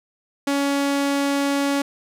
sawtooth tone, 280.7 Hz, C#4, 22 cents sharp, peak -15 dBFS, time 0.47-1.82 s, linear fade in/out 5 ms, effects low-pass 12000 Hz 12 dB/octave

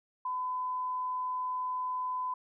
sine tone, 1009 Hz, B5, 37 cents sharp, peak -31 dBFS, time 0.25-2.34 s, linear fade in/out 5 ms, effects none

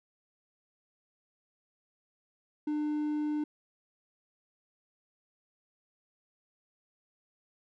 triangle tone, 300 Hz, D4, 37 cents sharp, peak -27 dBFS, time 2.67-3.44 s, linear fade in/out 5 ms, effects none

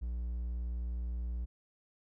triangle tone, 59.5 Hz, A#1, 36 cents sharp, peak -32 dBFS, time 0.01-1.46 s, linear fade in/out 20 ms, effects none

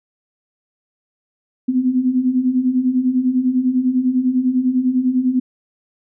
sine beating tone pair, 246.9 / 256.9 Hz, B3 / C4, 0 / -32 cents, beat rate 10 Hz, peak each -20 / -15 dBFS, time 1.68-5.4 s, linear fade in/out 10 ms, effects none

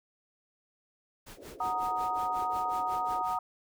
pink noise with tremolo, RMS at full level -47 dBFS, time 1.26-3.39 s, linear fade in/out 10 ms, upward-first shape sine, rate 5.5 Hz, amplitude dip 95%
pink band-pass noise, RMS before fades -49 dBFS, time 1.37-3.22 s, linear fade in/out 5 ms, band 290 to 580 Hz, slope 48 dB/octave
sine chord, D# minor, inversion first, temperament equal, 740 / 932.3 / 1244.5 Hz, F#5 / A#5 / D#6, 0 / 0 / 0 cents, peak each -33 dBFS, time 1.6-3.39 s, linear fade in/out 5 ms
effects none

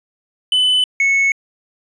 triangle tone pair in turn, 3010 / 2203 Hz, F#7 / C#7, +29 / -11 cents, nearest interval perfect fourth, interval 540 cents, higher first, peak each -10 dBFS, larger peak neither, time 0.52-0.84 / 1-1.32 s, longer neither, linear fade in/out 2 ms, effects resampled to 22050 Hz

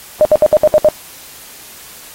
sine tone bursts, 611 Hz, D#5, 32 cents flat, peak -4 dBFS, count 7, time 0.21-0.887 s, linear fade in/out 0 ms, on 41 ms, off 65 ms, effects white hiss -36 dBFS RMS until 2.14 s + AAC 48 kbps

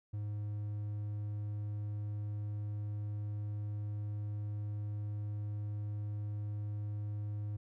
triangle tone, 104.2 Hz, G#2, 6 cents sharp, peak -34 dBFS, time 0.13-7.57 s, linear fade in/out 10 ms, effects none

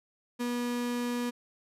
35% pulse tone, 242.2 Hz, B3, 34 cents flat, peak -28 dBFS, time 0.39-1.31 s, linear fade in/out 20 ms, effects resampled to 32000 Hz

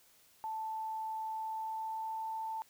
sine tone with pitch glide, 880 to 887.1 Hz, A5 to A5, 0 to +14 cents, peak -36 dBFS, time 0.44-2.62 s, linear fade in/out 0 ms, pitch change +14 cents, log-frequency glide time 1.3-2.28 s, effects white hiss -65 dBFS RMS until 2.69 s

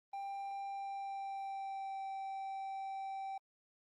triangle tone with pitch glide, 791 to 777 Hz, G5 to G5, +15 to -16 cents, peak -38 dBFS, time 0.13-3.38 s, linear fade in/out 5 ms, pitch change -31 cents, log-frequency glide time 0.66-2.03 s, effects Opus 24 kbps

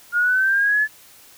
sine linear sweep, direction up, 1412 to 1736 Hz, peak -15 dBFS, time 0.12-0.88 s, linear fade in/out 50 ms, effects white hiss -48 dBFS RMS until 1.37 s

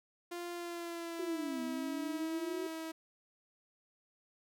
sawtooth tone with pitch glide, 347.9 to 322.7 Hz, F4 to E4, -7 to -37 cents, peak -36 dBFS, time 0.31-2.92 s, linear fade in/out 10 ms, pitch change -130 cents, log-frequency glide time 0.53-1.74 s
sine exponential two-way sweep, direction down then up, 374.7 to 246.9 to 374.7 Hz, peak -37 dBFS, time 1.19-2.67 s, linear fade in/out 5 ms, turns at 1.62 s
effects none

